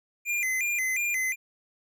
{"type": "tone with vibrato", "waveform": "square", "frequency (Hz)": 2217, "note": "C#7", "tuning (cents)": 0, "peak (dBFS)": -26, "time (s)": [0.25, 1.36], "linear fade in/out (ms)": 50, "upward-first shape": "square", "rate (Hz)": 2.8, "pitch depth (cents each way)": 140, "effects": []}